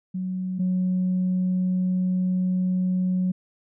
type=tone pair in turn; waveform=sine; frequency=185 / 183.72 Hz; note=F#3 / F#3; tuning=0 / -12 cents; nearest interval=unison; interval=12 cents; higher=first; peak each=-25 / -19 dBFS; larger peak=second; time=0.14-0.59 / 0.59-3.32 s; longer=second; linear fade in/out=10 ms; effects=tanh soft clip ceiling -17 dBFS